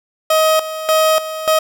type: tone with tremolo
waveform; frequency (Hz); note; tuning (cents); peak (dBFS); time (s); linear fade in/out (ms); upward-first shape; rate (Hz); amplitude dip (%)
30% pulse; 631; D#5; +24; -8; 0.3-1.59; 5; square; 1.7; 75
effects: none